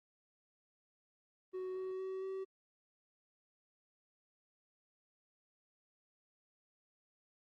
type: tone with pitch steps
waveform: triangle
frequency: 371.6 / 375.3 / 379 / 382.7 Hz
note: F#4 / F#4 / F#4 / G4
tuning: +7 / +25 / +42 / -42 cents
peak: -37 dBFS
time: 1.53-2.45 s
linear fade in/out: 20 ms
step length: 230 ms
effects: Opus 24 kbps